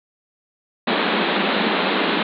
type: band-pass noise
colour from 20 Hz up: pink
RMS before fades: -20 dBFS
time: 0.87-2.23 s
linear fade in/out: 5 ms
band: 180 to 4100 Hz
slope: 96 dB/octave
effects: none